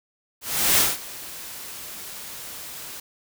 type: noise with ADSR envelope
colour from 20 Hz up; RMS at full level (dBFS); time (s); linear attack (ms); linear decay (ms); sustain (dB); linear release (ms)
white; -17; 0.41-3; 370; 190; -20; 4
effects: none